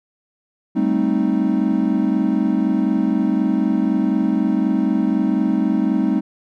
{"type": "chord", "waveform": "triangle", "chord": "A half-diminished seventh", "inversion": "third", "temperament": "equal", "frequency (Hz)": [196, 220, 261.6, 311.1], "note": ["G3", "A3", "C4", "Eb4"], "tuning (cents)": [0, 0, 0, 0], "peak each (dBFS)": -19, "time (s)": [0.75, 6.21], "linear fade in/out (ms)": 20, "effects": []}